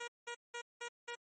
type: tone bursts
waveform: 10% pulse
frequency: 476 Hz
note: A#4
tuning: 36 cents sharp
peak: -33 dBFS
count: 5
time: 0-1.155 s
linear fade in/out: 10 ms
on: 79 ms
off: 190 ms
effects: MP3 32 kbps